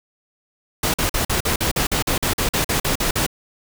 pink noise bursts, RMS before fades -20 dBFS, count 16, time 0.83-3.265 s, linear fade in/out 5 ms, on 110 ms, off 45 ms, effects none

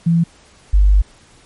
sine tone pair in turn, 167.8 / 49.57 Hz, E3 / G1, +31 / +20 cents, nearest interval octave + major sixth, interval 2111 cents, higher first, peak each -10 / -7 dBFS, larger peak second, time 0.06-0.24 / 0.73-1.02 s, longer second, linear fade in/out 10 ms, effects pink hiss -48 dBFS RMS until 1.45 s + MP3 48 kbps

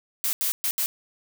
blue noise bursts at uneven times, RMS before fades -25 dBFS, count 4, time 0.24-0.33 / 0.41-0.52 / 0.64-0.71 / 0.78-0.86 s, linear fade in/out 0 ms, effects none

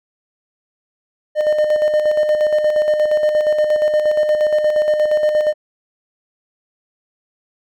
triangle tone with tremolo, 607 Hz, D#5, 43 cents flat, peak -9 dBFS, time 1.35-5.54 s, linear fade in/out 50 ms, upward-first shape square, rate 8.5 Hz, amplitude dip 45%, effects none

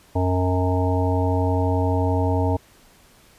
harmonic tone, 91.5 Hz, F#2, 19 cents flat, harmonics 1 / 3 / 5 / 7 / 9 / 10, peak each -20 / -25 / -27 / -28 / -30 / -30 dBFS, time 0.15-2.57 s, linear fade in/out 10 ms, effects pink hiss -53 dBFS RMS until 3.38 s + resampled to 32000 Hz

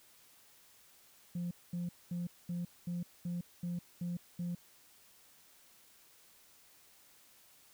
sine tone bursts, 174.61 Hz, F3, in tune, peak -33 dBFS, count 9, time 1.35-4.55 s, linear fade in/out 5 ms, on 160 ms, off 220 ms, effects tanh soft clip ceiling -33 dBFS + white hiss -63 dBFS RMS until 7.73 s

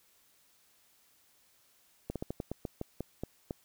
slowing click train, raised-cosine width 2 ms, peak -22 dBFS, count 11, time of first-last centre 2.1-3.508 s, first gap 57 ms, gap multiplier 1.19, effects white hiss -67 dBFS RMS until 3.64 s

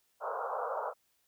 pink band-pass noise, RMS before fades -36 dBFS, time 0.2-0.94 s, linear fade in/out 50 ms, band 450 to 1400 Hz, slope 96 dB/octave, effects white hiss -74 dBFS RMS until 1.27 s

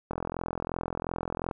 click train, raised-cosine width 1 ms, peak -17 dBFS, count 61, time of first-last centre 0.11-1.512 s, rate 42.8 Hz, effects none

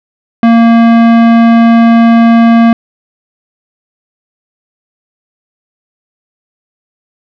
sine tone with tanh clipping, 230.8 Hz, A#3, 17 cents flat, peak -4 dBFS, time 0.43-2.73 s, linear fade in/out 2 ms, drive 18 dB, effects none

